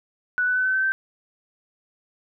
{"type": "tone with pitch steps", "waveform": "sine", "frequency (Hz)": [1480, 1494.6, 1509.4, 1524.2, 1539.3, 1554.5], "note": ["F#6", "F#6", "F#6", "G6", "G6", "G6"], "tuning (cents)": [0, 17, 34, -49, -32, -15], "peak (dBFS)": -19, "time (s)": [0.38, 0.92], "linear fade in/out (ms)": 0, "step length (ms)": 90, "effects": []}